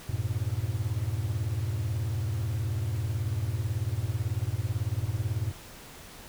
triangle chord, F diminished, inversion none, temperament equal with one note detuned, 87.31 / 105.28 / 123.47 Hz, F2 / Ab2 / Cb3, 0 / +24 / 0 cents, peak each -32 / -28 / -31 dBFS, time 0.09-5.52 s, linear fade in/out 5 ms, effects pink hiss -47 dBFS RMS until 6.28 s

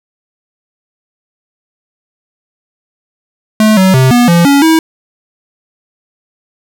square tone with pitch steps, 216.1 / 188.7 / 130.5 / 242.5 / 171 / 281 / 322 Hz, A3 / F#3 / C3 / B3 / F3 / C#4 / E4, -31 / +34 / -4 / -31 / -36 / +24 / -41 cents, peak -5 dBFS, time 3.6-4.79 s, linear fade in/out 2 ms, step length 170 ms, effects none

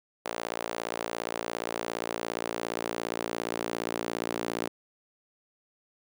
sawtooth tone with high-pass filter sweep, 57.3 Hz, A#1, 29 cents flat, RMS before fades -34 dBFS, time 0.25-4.68 s, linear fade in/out 5 ms, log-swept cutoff 540 to 330 Hz, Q 1.3, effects none

